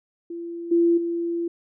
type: tone with level steps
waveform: sine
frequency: 340 Hz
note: F4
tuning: 46 cents flat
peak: -30 / -15 / -23 dBFS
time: 0.3-1.48 s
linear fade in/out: 5 ms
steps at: 0.71 / 0.97 s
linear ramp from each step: 10 ms
effects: none